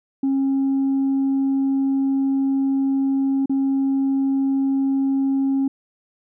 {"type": "tone with dropouts", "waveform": "sine", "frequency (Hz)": 271.3, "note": "C#4", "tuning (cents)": -37, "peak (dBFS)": -15, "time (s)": [0.23, 5.68], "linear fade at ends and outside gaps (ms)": 5, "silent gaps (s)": [3.459, 3.495], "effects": ["tanh soft clip ceiling -15 dBFS"]}